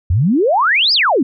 sine exponential two-way sweep, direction up then down, 77.78 to 5274 to 230.3 Hz, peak -10 dBFS, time 0.1-1.23 s, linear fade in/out 5 ms, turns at 0.93 s, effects none

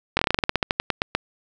slowing click train, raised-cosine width 0.3 ms, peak -3 dBFS, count 17, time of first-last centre 0.17-1.15 s, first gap 21 ms, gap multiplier 1.13, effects none

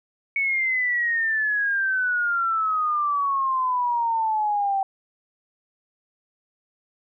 sine exponential sweep, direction down, 2231 to 772 Hz, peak -20 dBFS, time 0.36-4.83 s, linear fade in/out 2 ms, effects none

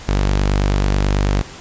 sawtooth tone, 49.18 Hz, G1, 6 cents sharp, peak -10 dBFS, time 0.08-1.42 s, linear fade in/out 10 ms, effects pink hiss -36 dBFS RMS until 1.6 s + resampled to 16000 Hz

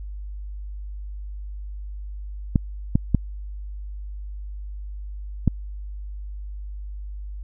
clicks, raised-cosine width 5 ms, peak -4 dBFS, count 4, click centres 2.558 / 2.955 / 3.147 / 5.477 s, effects added 50 Hz sine -31 dBFS peak until 7.43 s

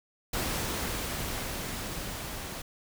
pink noise with level ramp, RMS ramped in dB -31 to -39 dBFS, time 0.33-2.62 s, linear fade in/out 5 ms, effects none

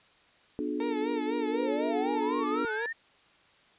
sine chord, B diminished seventh, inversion none, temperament just, 246.9 / 296.3 / 355.6 / 426.7 Hz, B3 / D4 / F4 / Ab4, 0 / +15 / +31 / +47 cents, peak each -36 / -32 / -38 / -36 dBFS, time 0.59-2.65 s, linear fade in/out 0 ms
30% pulse tone with vibrato, 449.7 Hz, A4, 38 cents sharp, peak -30 dBFS, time 0.8-2.86 s, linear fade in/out 2 ms, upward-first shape sine, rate 4 Hz, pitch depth 86 cents each way
sine exponential sweep, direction up, 430.4 to 1864.7 Hz, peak -32 dBFS, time 1.46-2.93 s, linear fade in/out 10 ms
effects white hiss -61 dBFS RMS until 3.78 s + resampled to 8000 Hz

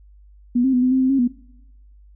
sine tone with pitch steps, 243.7 / 264.7 / 248.7 / 254.5 / 261.8 / 259.7 / 271.5 / 244 Hz, B3 / C4 / B3 / C4 / C4 / C4 / C#4 / B3, -23 / +20 / +12 / -48 / +1 / -13 / -36 / -21 cents, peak -14 dBFS, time 0.55-1.278 s, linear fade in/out 10 ms, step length 91 ms, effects noise-tail reverb RT60 0.9 s tail -23 dB re dry + added 50 Hz sine -45 dBFS peak until 2.15 s

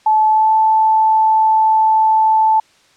sine tone with pitch glide, 866 to 876.6 Hz, A5 to A5, -28 to -7 cents, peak -9 dBFS, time 0.06-2.6 s, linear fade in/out 5 ms, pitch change +21 cents, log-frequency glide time 0.29-0.52 s, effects white hiss -52 dBFS RMS until 2.96 s + low-pass 6000 Hz 12 dB/octave

